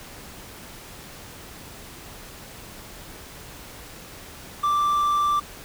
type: tone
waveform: triangle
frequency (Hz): 1174.7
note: D6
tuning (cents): 0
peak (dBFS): -17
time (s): 4.63-5.4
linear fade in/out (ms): 10
effects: pink hiss -42 dBFS RMS until 5.64 s